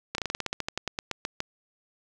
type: slowing click train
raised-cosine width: 0.2 ms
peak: -12 dBFS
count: 17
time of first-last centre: 0.15-1.404 s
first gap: 32 ms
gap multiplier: 1.11
effects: none